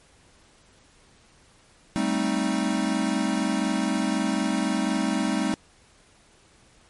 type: chord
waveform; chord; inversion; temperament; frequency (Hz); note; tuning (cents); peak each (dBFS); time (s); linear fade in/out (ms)
square; A half-diminished seventh; third; equal; 196 / 220 / 261.6 / 311.1; G3 / A3 / C4 / Eb4; 0 / 0 / 0 / 0; -29; 1.96-5.54; 0
effects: pink hiss -57 dBFS RMS until 6.89 s + MP3 48 kbps